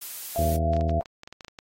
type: noise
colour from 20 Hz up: blue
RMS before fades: -36 dBFS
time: 0.01-0.57 s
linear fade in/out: 10 ms
type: tone with tremolo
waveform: sine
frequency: 677 Hz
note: E5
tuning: 46 cents sharp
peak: -23 dBFS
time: 0.36-1.01 s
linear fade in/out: 0 ms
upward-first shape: sine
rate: 3.4 Hz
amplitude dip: 55%
type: harmonic tone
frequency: 79.9 Hz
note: D#2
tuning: 47 cents sharp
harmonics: 1 / 2 / 3 / 4 / 5 / 6 / 7 / 8 / 9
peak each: -24 / -30 / -34 / -36 / -38 / -40 / -41 / -42 / -43 dBFS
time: 0.38-1 s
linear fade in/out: 10 ms
type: clicks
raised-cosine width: 0.2 ms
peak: -24 dBFS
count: 12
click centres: 0.735 / 0.766 / 0.81 / 0.895 / 1.058 / 1.234 / 1.275 / 1.326 / 1.408 / 1.447 / 1.482 / 1.588 s
effects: AAC 48 kbps